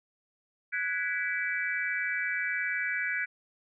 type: chord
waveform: sine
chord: G# half-diminished seventh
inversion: third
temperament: equal with one note detuned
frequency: 1480 / 1661.2 / 1975.5 / 2304 Hz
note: F#6 / G#6 / B6 / D7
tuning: 0 / 0 / 0 / -34 cents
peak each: -34 dBFS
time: 0.72-3.26 s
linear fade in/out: 20 ms
effects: none